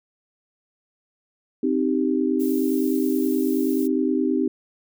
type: chord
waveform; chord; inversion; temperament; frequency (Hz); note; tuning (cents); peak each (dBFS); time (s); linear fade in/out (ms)
sine; C minor; none; equal; 261.6 / 311.1 / 392; C4 / Eb4 / G4; 0 / 0 / 0; -22 / -23 / -25; 1.63-4.48; 5
type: noise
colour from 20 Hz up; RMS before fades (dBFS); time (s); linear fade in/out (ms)
violet; -38; 2.39-3.88; 20
effects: none